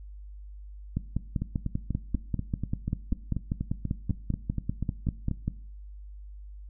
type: two click trains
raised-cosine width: 5 ms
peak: -15 / -17 dBFS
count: 24 / 17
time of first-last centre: 0.97-5.48 / 1.42-5.313 s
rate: 5.1 / 4.11 Hz
effects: noise-tail reverb RT60 0.5 s tail -18 dB re dry + added 50 Hz sine -41 dBFS peak until 6.69 s